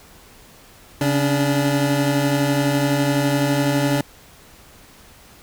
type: tone pair together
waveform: 25% pulse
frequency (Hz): 138.59 / 289.1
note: C#3 / D4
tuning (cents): 0 / -27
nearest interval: octave + minor second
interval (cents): 1273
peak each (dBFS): -16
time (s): 1.01-4.01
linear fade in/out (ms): 2
effects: pink hiss -47 dBFS RMS until 5.42 s